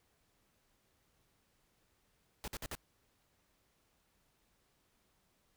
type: noise bursts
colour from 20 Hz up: pink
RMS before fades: -42 dBFS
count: 4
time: 2.44-2.751 s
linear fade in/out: 0 ms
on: 38 ms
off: 53 ms
effects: pink hiss -75 dBFS RMS until 5.56 s